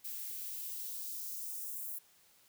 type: noise with high-pass filter sweep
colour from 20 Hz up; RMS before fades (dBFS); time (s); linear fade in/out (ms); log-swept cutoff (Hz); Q
violet; -42; 0.04-1.99; 10; 1500 to 10000; 1.2
effects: white hiss -66 dBFS RMS until 2.48 s